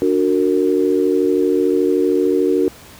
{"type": "chord", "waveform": "sine", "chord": "D augmented", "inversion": "none", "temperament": "just", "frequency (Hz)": [293.7, 367.1, 458.9], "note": ["D4", "F#4", "A#4"], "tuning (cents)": [0, -14, -27], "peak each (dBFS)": [-18, -16, -18], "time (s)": [0.02, 2.68], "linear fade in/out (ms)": 0, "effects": ["pink hiss -41 dBFS RMS until 2.99 s", "high-pass 60 Hz 12 dB/octave"]}